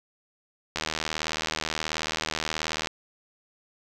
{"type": "click train", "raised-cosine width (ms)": 0.2, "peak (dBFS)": -10, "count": 167, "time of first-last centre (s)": [0.76, 2.872], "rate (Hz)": 78.6, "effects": []}